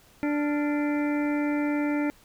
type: harmonic tone with a mistuned harmonic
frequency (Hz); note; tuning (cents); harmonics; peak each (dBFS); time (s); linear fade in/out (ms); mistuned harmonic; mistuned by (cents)
293.7; D4; 0; 1 / 2 / 3 / 5 / 6 / 7 / 8; -24 / -34 / -37 / -39 / -42 / -40 / -41; 0.23-2.1; 0; 5; -91
effects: pink hiss -57 dBFS RMS until 2.24 s